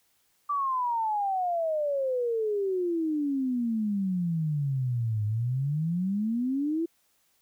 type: exponential two-way sweep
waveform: sine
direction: down then up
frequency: 1174.7 to 103.83 to 340.2 Hz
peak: -25 dBFS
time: 0.49-6.86 s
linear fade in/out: 10 ms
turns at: 5.25 s
effects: white hiss -69 dBFS RMS until 7.41 s